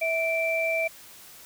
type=tone pair together; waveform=sine; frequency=652 / 2342 Hz; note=E5 / D7; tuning=-19 / -5 cents; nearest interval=octave + minor seventh; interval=2214 cents; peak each=-26 dBFS; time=0.01-0.88 s; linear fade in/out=10 ms; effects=white hiss -48 dBFS RMS until 1.45 s